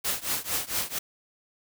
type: noise with tremolo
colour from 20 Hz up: white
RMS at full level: -26 dBFS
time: 0.04-0.99 s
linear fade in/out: 10 ms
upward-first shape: triangle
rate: 4.4 Hz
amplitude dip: 95%
effects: none